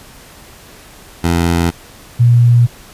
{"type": "tone pair in turn", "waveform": ["15% pulse", "sine"], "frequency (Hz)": [85, 119.83], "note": ["F2", "A#2"], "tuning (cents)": [-46, 48], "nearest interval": "tritone", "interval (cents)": 594, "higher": "second", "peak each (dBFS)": -5, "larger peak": "neither", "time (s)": [[1.23, 1.71], [2.19, 2.67]], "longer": "neither", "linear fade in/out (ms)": 20, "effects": ["pink hiss -39 dBFS RMS until 2.93 s", "resampled to 32000 Hz"]}